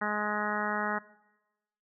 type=harmonic tone; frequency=209.7 Hz; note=G#3; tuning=17 cents sharp; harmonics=1 / 2 / 3 / 4 / 5 / 6 / 7 / 8 / 9; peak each=-36 / -40 / -39 / -36 / -38 / -36 / -36 / -38 / -38 dBFS; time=0.01-0.99 s; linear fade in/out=10 ms; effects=noise-tail reverb RT60 1.0 s tail -20 dB re dry